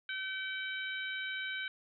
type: harmonic tone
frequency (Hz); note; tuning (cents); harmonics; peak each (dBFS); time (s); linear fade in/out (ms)
766; G5; -40; 2 / 3 / 4 / 5; -38 / -42 / -44 / -46; 0.09-1.68; 2
effects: none